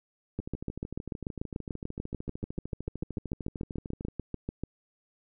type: two click trains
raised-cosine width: 3 ms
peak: -24 / -20 dBFS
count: 50 / 30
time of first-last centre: 0.4-4.084 / 0.39-4.636 s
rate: 13.3 / 6.83 Hz
effects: none